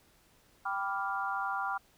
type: chord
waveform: sine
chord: G dominant seventh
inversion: none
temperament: equal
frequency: 784 / 987.8 / 1174.7 / 1396.9 Hz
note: G5 / B5 / D6 / F6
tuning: 0 / 0 / 0 / 0 cents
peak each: -36 / -38 / -37 / -36 dBFS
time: 0.65-1.78 s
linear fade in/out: 10 ms
effects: pink hiss -65 dBFS RMS until 1.97 s